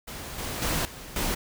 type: noise with level steps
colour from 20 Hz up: pink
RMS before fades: -38 / -33 / -27 / -42 / -28 dBFS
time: 0.07-1.35 s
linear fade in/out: 10 ms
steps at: 0.38 / 0.62 / 0.85 / 1.16 s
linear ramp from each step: 2 ms
effects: none